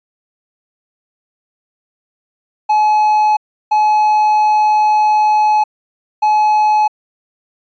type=tone bursts at uneven times; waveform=triangle; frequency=851 Hz; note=G#5; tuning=42 cents sharp; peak=-7 dBFS; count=3; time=2.69-3.37 / 3.71-5.64 / 6.22-6.88 s; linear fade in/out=10 ms; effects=resampled to 16000 Hz